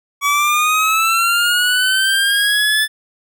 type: linear sweep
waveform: 25% pulse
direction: up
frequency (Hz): 1130 to 1749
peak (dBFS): -9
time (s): 0.21-2.88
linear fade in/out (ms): 50
effects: none